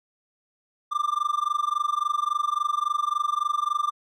triangle tone with amplitude modulation, 1189 Hz, D6, 21 cents sharp, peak -17 dBFS, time 0.91-3.91 s, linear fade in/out 20 ms, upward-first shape sine, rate 23.6 Hz, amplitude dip 95%, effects none

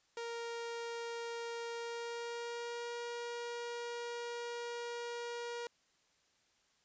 sawtooth tone with pitch glide, 466.9 to 475.1 Hz, A#4 to A#4, +3 to +33 cents, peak -36 dBFS, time 0.17-5.67 s, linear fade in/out 2 ms, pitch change +30 cents, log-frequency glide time 1.73-2.95 s, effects white hiss -73 dBFS RMS until 6.84 s + resampled to 16000 Hz

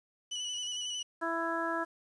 30% pulse tone with vibrato, 2960 Hz, F#7, in tune, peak -32 dBFS, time 0.31-1.03 s, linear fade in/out 10 ms, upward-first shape square, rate 11 Hz, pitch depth 22 cents each way
harmonic tone, 331.8 Hz, E4, 11 cents sharp, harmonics 1 / 2 / 3 / 4 / 5, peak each -37 / -37 / -37 / -37 / -37 dBFS, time 1.21-1.85 s, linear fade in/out 20 ms
effects resampled to 22050 Hz + 10-bit

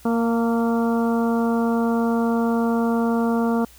harmonic tone with a mistuned harmonic, 231.6 Hz, A#3, 11 cents flat, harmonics 1 / 2 / 3 / 4 / 5 / 6, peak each -19 / -25 / -29 / -31 / -33 / -35 dBFS, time 0.05-3.65 s, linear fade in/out 5 ms, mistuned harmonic 4, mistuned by -21 cents, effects added 60 Hz sine -50 dBFS peak until 3.78 s + white hiss -50 dBFS RMS until 3.78 s

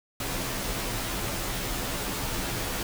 pink noise with comb filter, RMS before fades -31 dBFS, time 0.2-2.83 s, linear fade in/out 2 ms, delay 13 ms, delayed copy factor -0.9, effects none

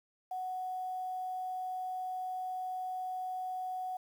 sine tone with quantisation, 741 Hz, F#5, 2 cents sharp, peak -35 dBFS, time 0.31-3.97 s, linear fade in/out 5 ms, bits 10, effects none

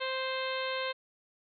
harmonic tone, 523.3 Hz, C5, in tune, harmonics 1 / 2 / 3 / 4 / 5 / 6 / 7 / 8, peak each -35 / -38 / -40 / -41 / -42 / -43 / -43 / -44 dBFS, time 0-0.93 s, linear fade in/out 20 ms, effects none

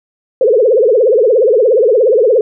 sine tone with vibrato, 469.8 Hz, A#4, 13 cents sharp, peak -6 dBFS, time 0.41-2.41 s, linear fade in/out 2 ms, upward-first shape triangle, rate 17 Hz, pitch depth 280 cents each way, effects none

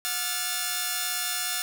5% pulse tone cluster, 727 / 1213 / 1375 / 1733 Hz, F#5 / D#6 / F6 / A6, -31 / -44 / -27 / -27 cents, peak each -22 / -27 / -20 / -20 dBFS, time 0.05-1.62 s, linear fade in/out 0 ms, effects none

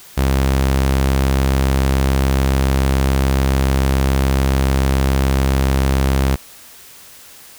sawtooth tone, 67 Hz, C2, 42 cents sharp, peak -9 dBFS, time 0.17-6.36 s, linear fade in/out 10 ms, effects white hiss -41 dBFS RMS until 7.58 s

